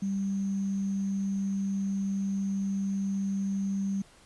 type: tone with sample-and-hold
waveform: sine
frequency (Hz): 196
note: G3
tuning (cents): 0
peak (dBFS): -27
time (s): 0.02-4.02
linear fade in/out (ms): 5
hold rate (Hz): 6300
effects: pink hiss -57 dBFS RMS until 4.25 s + resampled to 24000 Hz